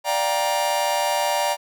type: chord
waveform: 45% pulse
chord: G minor seventh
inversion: second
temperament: just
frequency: 588 / 705.6 / 784 / 940.8 Hz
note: D5 / F5 / G5 / Bb5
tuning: +2 / +18 / 0 / +16 cents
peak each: -25 / -28 / -27 / -24 dBFS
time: 0.04-1.57 s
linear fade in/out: 50 ms
effects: none